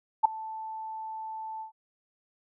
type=tone with ADSR envelope; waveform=sine; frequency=880 Hz; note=A5; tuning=in tune; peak=-13 dBFS; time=0.23-1.72 s; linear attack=20 ms; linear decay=7 ms; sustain=-22 dB; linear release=110 ms; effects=none